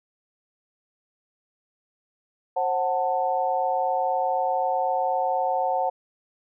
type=chord; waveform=sine; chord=F# diminished; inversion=second; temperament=just; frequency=532.8 / 740 / 888 Hz; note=C5 / F#5 / A5; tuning=+31 / 0 / +16 cents; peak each=-27 / -24 / -27 dBFS; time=2.56-5.9 s; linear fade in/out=10 ms; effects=none